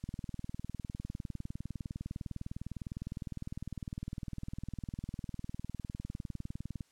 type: click train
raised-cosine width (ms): 5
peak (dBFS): -27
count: 135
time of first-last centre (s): 0.04-6.808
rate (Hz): 19.8
effects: white hiss -70 dBFS RMS until 6.91 s + low-pass 9000 Hz 12 dB/octave